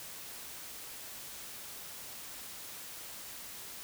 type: silence
effects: white hiss -46 dBFS RMS until 3.83 s